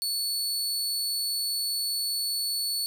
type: tone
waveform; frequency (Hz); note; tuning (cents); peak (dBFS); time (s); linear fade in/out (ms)
sawtooth; 4435; C#8; 0; -24; 0.02-2.86; 0
effects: none